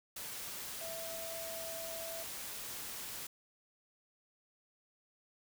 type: tone in noise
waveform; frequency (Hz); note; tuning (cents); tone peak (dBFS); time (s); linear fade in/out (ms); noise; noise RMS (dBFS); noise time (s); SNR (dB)
sine; 659.3; E5; 0; -44; 0.81-2.23; 5; white; -44; 0.16-3.27; -3
effects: none